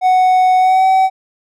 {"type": "tone with pitch glide", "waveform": "triangle", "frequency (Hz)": [741, 760.1], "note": ["F#5", "F#5"], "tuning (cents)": [2, 46], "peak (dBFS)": -6, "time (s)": [0.01, 1.1], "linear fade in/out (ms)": 50, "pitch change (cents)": 44, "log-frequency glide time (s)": [0.58, 0.86], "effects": []}